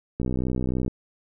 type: click train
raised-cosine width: 3 ms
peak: -14 dBFS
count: 44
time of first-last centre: 0.2-0.879 s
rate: 63.3 Hz
effects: none